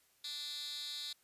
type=tone with high-pass filter; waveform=10% pulse; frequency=293.7 Hz; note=D4; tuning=in tune; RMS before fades=-43 dBFS; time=0.24-1.13 s; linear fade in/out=5 ms; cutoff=3700 Hz; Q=6; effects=white hiss -71 dBFS RMS until 1.23 s + resampled to 32000 Hz